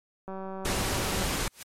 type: click train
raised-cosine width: 1 ms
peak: -25 dBFS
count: 182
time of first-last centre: 0.28-1.228 s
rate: 191 Hz
type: noise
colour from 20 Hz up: pink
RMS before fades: -29 dBFS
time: 0.65-1.48 s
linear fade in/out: 2 ms
type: noise with exponential growth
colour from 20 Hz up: white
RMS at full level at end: -37 dBFS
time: 1.46-1.63 s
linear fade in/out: 5 ms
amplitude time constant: 35 ms
effects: low-pass 12000 Hz 12 dB/octave + MP3 64 kbps